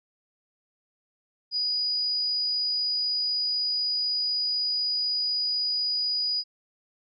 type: tone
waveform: sine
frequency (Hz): 4922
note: D#8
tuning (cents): -20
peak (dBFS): -24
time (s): 1.51-6.44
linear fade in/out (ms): 50
effects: none